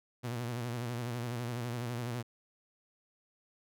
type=tone with vibrato; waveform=sawtooth; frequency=120 Hz; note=B2; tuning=49 cents flat; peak=-31 dBFS; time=0.23-2.23 s; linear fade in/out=20 ms; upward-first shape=sine; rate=12 Hz; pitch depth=66 cents each way; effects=none